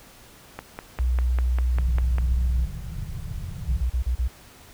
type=click train; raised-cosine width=0.5 ms; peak=-17 dBFS; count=9; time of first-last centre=0.59-2.184 s; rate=5.02 Hz
type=tone with vibrato; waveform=sine; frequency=61.74 Hz; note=B1; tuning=in tune; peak=-19 dBFS; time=0.99-2.66 s; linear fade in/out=10 ms; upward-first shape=sine; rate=13 Hz; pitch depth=12 cents each way
type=low-pass noise; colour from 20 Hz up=pink; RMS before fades=-33 dBFS; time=1.76-3.84 s; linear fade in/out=0 ms; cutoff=180 Hz; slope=96 dB/octave
type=tone bursts; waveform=sine; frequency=61.4 Hz; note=B1; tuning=9 cents flat; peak=-20 dBFS; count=5; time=3.68-4.281 s; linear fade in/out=10 ms; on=93 ms; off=34 ms
effects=pink hiss -49 dBFS RMS until 4.73 s